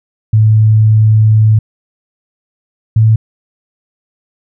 sine tone pair in turn, 108.8 / 110.45 Hz, A2 / A2, -19 / +7 cents, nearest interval unison, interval 26 cents, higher second, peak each -4 dBFS, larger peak neither, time 0.33-1.59 / 2.96-3.16 s, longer first, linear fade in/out 5 ms, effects none

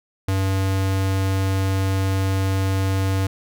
square tone, 96.1 Hz, G2, 34 cents flat, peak -19 dBFS, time 0.28-3.27 s, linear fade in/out 5 ms, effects none

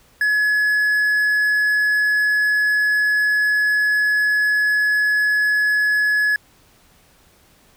triangle tone with quantisation, 1696 Hz, G#6, 36 cents sharp, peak -13 dBFS, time 0.21-6.36 s, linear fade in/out 2 ms, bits 7, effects pink hiss -54 dBFS RMS until 7.76 s

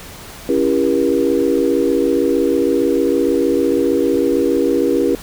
sine chord, C# diminished seventh, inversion none, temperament just, 277.2 / 332.6 / 399.1 / 479 Hz, C#4 / E4 / G4 / Bb4, 0 / +16 / +31 / +47 cents, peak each -18 dBFS, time 0.49-5.15 s, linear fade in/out 2 ms, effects pink hiss -35 dBFS RMS until 5.22 s

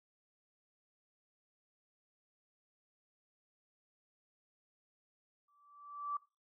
sine tone with exponential growth, 1161 Hz, D6, 20 cents flat, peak -33 dBFS, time 5.48-6.17 s, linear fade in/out 5 ms, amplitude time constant 150 ms, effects noise-tail reverb RT60 0.3 s tail -20 dB re dry

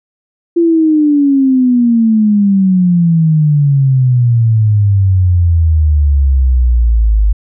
sine exponential sweep, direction down, 343.2 to 50.5 Hz, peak -6 dBFS, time 0.56-7.33 s, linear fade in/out 10 ms, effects none

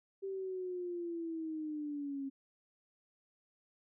sine linear sweep, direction down, 391.5 to 270 Hz, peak -37 dBFS, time 0.22-2.3 s, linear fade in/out 20 ms, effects none

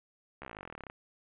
slowing click train, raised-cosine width 0.5 ms, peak -28 dBFS, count 23, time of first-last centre 0.42-0.899 s, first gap 14 ms, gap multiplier 1.04, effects resampled to 8000 Hz + 10-bit

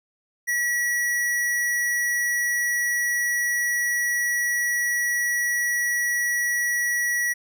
square tone, 1931 Hz, B6, 39 cents flat, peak -22 dBFS, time 0.47-7.34 s, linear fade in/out 20 ms, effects none

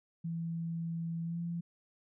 sine tone with pitch glide, 166.3 to 170.29 Hz, E3 to F3, +16 to -43 cents, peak -34 dBFS, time 0.24-1.61 s, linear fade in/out 10 ms, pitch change +41 cents, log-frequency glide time 1.24-1.39 s, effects none

